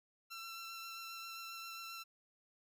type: tone with vibrato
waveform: 15% pulse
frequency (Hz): 1348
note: E6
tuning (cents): +38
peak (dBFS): -39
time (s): 0.3-2.04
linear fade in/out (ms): 20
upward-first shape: sine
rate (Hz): 7.5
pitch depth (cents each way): 12
effects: none